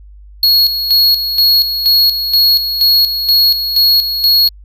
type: tone with tremolo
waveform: square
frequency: 4325 Hz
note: C#8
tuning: 43 cents flat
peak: -7 dBFS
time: 0.43-4.49 s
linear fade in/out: 2 ms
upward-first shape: square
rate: 2.1 Hz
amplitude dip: 60%
effects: added 50 Hz sine -34 dBFS peak until 4.64 s